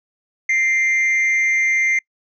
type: tone with amplitude modulation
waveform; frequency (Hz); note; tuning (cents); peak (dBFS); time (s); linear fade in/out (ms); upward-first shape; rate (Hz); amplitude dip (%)
triangle; 2093; C7; 0; -11; 0.49-1.99; 5; sine; 263; 45
effects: noise-tail reverb RT60 0.1 s tail -26 dB re dry + resampled to 16000 Hz